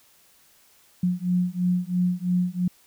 sine beating tone pair, 178 / 181 Hz, F3 / F#3, +33 / -38 cents, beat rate 3 Hz, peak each -24 dBFS, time 1.03-2.68 s, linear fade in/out 5 ms, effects white hiss -58 dBFS RMS until 2.86 s

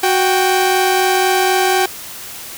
sawtooth tone pair together, 370.2 / 784.4 Hz, F#4 / G5, +1 / +1 cents, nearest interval octave + minor second, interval 1300 cents, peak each -11 dBFS, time 0.03-1.86 s, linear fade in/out 5 ms, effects white hiss -31 dBFS RMS until 2.57 s

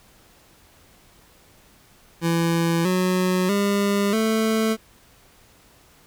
25% pulse tone with pitch steps, 167.4 / 183.61 / 201.4 / 220.9 Hz, E3 / F#3 / G3 / A3, +27 / -13 / +47 / +7 cents, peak -15 dBFS, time 2.21-4.77 s, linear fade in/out 50 ms, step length 640 ms, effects pink hiss -54 dBFS RMS until 6.06 s

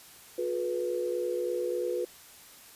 sine tone cluster, 359.1 / 427.7 / 491 Hz, F4 / A4 / B4, +48 / -49 / -10 cents, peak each -32 / -37 / -31 dBFS, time 0.38-2.05 s, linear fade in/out 5 ms, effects white hiss -52 dBFS RMS until 2.75 s + resampled to 32000 Hz

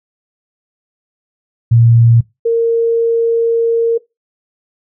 sine tone pair in turn, 116.54 / 461.1 Hz, A#2 / A#4, 0 / -19 cents, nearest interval 2 octaves, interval 2381 cents, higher second, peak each -5 / -9 dBFS, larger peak first, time 1.71-2.21 / 2.45-3.98 s, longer second, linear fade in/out 10 ms, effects noise-tail reverb RT60 0.2 s tail -20 dB re dry

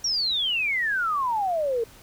sine exponential sweep, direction down, 5740 to 444.2 Hz, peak -22 dBFS, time 0.04-1.84 s, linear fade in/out 5 ms, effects pink hiss -50 dBFS RMS until 2.02 s

